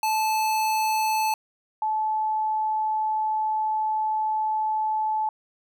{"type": "tone pair in turn", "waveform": ["square", "sine"], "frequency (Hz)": [871, 866.3], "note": ["A5", "A5"], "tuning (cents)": [-18, -27], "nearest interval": "unison", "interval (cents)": 9, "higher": "first", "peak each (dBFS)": -22, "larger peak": "neither", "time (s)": [[0.03, 1.34], [1.82, 5.29]], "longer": "second", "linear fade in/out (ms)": 2, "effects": []}